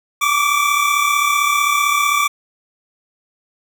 25% pulse tone pair together, 1145 / 1180.6 Hz, D6 / D6, -44 / +9 cents, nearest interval minor second, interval 53 cents, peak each -13 dBFS, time 0.21-2.28 s, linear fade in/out 10 ms, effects none

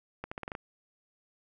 accelerating click train, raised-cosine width 0.5 ms, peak -22 dBFS, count 7, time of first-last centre 0.24-0.551 s, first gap 75 ms, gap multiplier 0.85, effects none

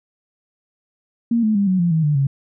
sine tone with pitch steps, 233.1 / 216.2 / 200.6 / 186.08 / 172.62 / 160.13 / 148.55 / 137.8 Hz, A#3 / A3 / G3 / F#3 / F3 / E3 / D3 / C#3, 0 / -30 / +40 / +10 / -20 / -50 / +20 / -10 cents, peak -14 dBFS, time 1.31-2.27 s, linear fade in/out 5 ms, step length 120 ms, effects none

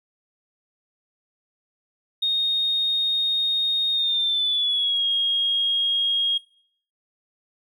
triangle tone with pitch glide, 3708 to 3266 Hz, A#7 to G#7, -10 to -30 cents, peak -16 dBFS, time 2.22-6.38 s, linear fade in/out 10 ms, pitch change -220 cents, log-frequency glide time 3.92-5.06 s, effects noise-tail reverb RT60 0.6 s tail -25 dB re dry + tanh soft clip ceiling -18 dBFS

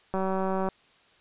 click train, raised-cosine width 1 ms, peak -16 dBFS, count 105, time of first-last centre 0.14-0.687 s, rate 190 Hz, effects white hiss -60 dBFS RMS until 1.2 s + resampled to 8000 Hz

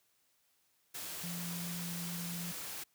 sine tone in noise, 172.9 Hz, F3, 17 cents flat, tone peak -40 dBFS, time 1.23-2.52 s, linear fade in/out 10 ms, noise white, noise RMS -43 dBFS, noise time 0.94-2.84 s, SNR 0 dB, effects white hiss -74 dBFS RMS until 2.94 s + high-pass 60 Hz 12 dB/octave

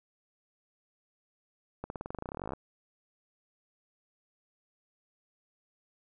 accelerating click train, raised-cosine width 1 ms, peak -23 dBFS, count 23, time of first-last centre 1.84-2.535 s, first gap 61 ms, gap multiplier 0.93, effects none

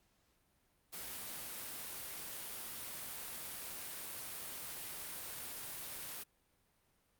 white noise, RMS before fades -45 dBFS, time 0.92-6.24 s, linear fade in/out 20 ms, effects pink hiss -75 dBFS RMS until 7.19 s + Opus 48 kbps

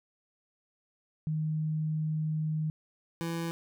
sine / 25% pulse tone pair in turn, 155.6 / 166.93 Hz, D#3 / E3, 0 / +22 cents, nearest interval minor second, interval 122 cents, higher second, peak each -28 dBFS, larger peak neither, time 1.27-2.7 / 3.21-3.51 s, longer first, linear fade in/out 0 ms, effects none

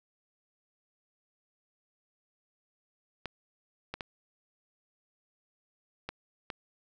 clicks, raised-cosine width 0.3 ms, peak -20 dBFS, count 5, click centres 3.257 / 3.94 / 4.008 / 6.09 / 6.502 s, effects none

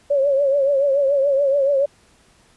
sine tone with vibrato, 556 Hz, C#5, 5 cents sharp, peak -14 dBFS, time 0.1-1.86 s, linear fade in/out 10 ms, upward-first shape triangle, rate 7 Hz, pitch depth 86 cents each way, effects pink hiss -55 dBFS RMS until 2.56 s + resampled to 24000 Hz

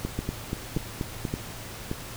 two click trains, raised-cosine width 3 ms, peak -15 / -15 dBFS, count 4 / 6, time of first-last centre 0.19-1.914 / 0.05-1.252 s, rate 1.74 / 4.16 Hz, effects added 112 Hz sine -45 dBFS peak until 2.16 s + pink hiss -40 dBFS RMS until 2.16 s

